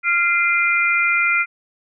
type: tone cluster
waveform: sine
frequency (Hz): 1390 / 2072 / 2406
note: F6 / C7 / D7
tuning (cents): -9 / -17 / +41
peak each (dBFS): -19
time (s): 0.03-1.46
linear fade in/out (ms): 50
effects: none